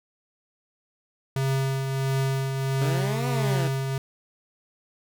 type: tone with tremolo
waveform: square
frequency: 134.6 Hz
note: C3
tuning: 49 cents sharp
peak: -22 dBFS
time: 1.36-3.98 s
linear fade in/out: 2 ms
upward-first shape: triangle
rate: 1.5 Hz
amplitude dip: 45%
type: linear two-way sweep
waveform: 15% pulse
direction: up then down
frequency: 138.59 to 250 to 156.5 Hz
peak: -23 dBFS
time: 2.81-3.68 s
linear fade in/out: 5 ms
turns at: 3.28 s
effects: none